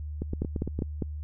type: two click trains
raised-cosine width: 3 ms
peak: -15 / -18 dBFS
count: 4 / 6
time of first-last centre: 0.42-1.022 / 0.22-0.79 s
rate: 4.98 / 8.77 Hz
effects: added 75 Hz sine -33 dBFS peak until 1.23 s